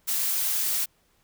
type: noise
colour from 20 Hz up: blue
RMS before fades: -26 dBFS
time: 0.07-0.86 s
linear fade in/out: 20 ms
effects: pink hiss -66 dBFS RMS until 1.23 s